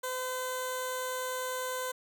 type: tone with notch filter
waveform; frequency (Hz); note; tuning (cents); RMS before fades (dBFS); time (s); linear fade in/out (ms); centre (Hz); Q
10% pulse; 510; C5; -44; -35; 0.03-1.92; 10; 2400; 0.88
effects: none